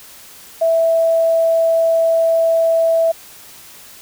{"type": "tone", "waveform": "sine", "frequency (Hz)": 658, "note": "E5", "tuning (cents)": -3, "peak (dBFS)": -11, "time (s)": [0.61, 3.12], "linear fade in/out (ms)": 10, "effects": ["white hiss -40 dBFS RMS until 4.01 s"]}